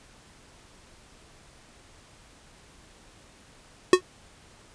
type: tone with exponential decay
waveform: square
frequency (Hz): 366.4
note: F#4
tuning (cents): -17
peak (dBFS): -9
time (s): 3.93-4.01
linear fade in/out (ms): 2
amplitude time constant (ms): 16
effects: pink hiss -54 dBFS RMS until 4.74 s + resampled to 22050 Hz